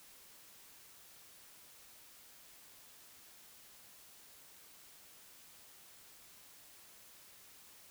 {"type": "silence", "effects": ["white hiss -59 dBFS RMS until 7.9 s"]}